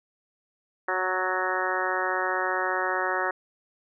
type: harmonic tone with a mistuned harmonic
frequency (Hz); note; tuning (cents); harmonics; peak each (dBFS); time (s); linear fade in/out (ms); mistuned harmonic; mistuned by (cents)
185; F#3; 0; 2 / 3 / 4 / 5 / 6 / 7 / 8 / 9 / 10; -33 / -33 / -33 / -33 / -33 / -33 / -33 / -33 / -33; 0.88-3.31; 5; 9; +17
effects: none